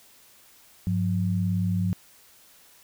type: tone pair together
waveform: sine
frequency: 100.57 / 179.2 Hz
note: G2 / F3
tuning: +45 / +45 cents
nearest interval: minor seventh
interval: 1000 cents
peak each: -25 dBFS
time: 0.87-1.93 s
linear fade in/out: 0 ms
effects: white hiss -55 dBFS RMS until 2.83 s